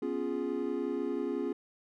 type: chord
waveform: triangle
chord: C# dominant seventh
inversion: third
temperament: equal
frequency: 246.9 / 277.2 / 349.2 / 415.3 Hz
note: B3 / C#4 / E#4 / G#4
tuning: 0 / 0 / 0 / 0 cents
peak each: -36 / -34 / -34 / -34 dBFS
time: 0.02-1.53 s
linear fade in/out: 5 ms
effects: none